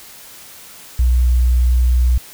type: tone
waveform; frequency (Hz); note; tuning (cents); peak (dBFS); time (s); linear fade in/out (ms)
sine; 61.4; B1; -9; -10; 0.99-2.18; 5
effects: white hiss -39 dBFS RMS until 2.33 s